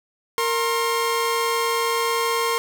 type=tone pair together; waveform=sawtooth; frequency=462.4 / 1066 Hz; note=A#4 / C6; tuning=-14 / +32 cents; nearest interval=octave + major second; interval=1446 cents; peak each=-19 dBFS; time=0.38-2.58 s; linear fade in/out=0 ms; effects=none